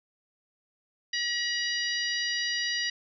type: harmonic tone with a mistuned harmonic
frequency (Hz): 956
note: A#5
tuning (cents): +43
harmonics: 2 / 3 / 4 / 5 / 6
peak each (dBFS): -31 / -34 / -36 / -33 / -38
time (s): 1.13-2.9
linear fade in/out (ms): 5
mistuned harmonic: 3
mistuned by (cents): +27
effects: none